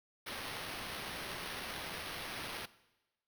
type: noise with sample-and-hold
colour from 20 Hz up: white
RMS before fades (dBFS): -43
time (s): 0.26-2.66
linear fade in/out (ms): 10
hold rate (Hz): 7350
effects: noise-tail reverb RT60 1.0 s tail -18 dB re dry